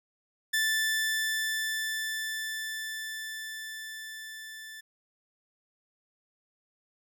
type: tone with level ramp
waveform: sawtooth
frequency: 1760 Hz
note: A6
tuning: in tune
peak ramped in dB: -21 to -39 dBFS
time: 0.53-4.81 s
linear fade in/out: 10 ms
effects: none